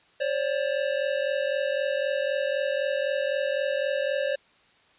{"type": "tone pair together", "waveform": "square", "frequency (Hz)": [536, 579.9], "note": ["C5", "D5"], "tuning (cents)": [42, -22], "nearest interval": "minor second", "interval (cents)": 136, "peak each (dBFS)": -28, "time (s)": [0.2, 4.36], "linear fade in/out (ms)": 10, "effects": ["white hiss -60 dBFS RMS until 4.98 s", "resampled to 8000 Hz"]}